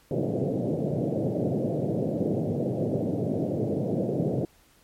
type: band-pass noise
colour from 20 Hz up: pink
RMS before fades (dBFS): -27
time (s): 0.11-4.45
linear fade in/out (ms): 2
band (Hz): 110 to 620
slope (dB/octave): 48
effects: pink hiss -60 dBFS RMS until 4.83 s + MP3 64 kbps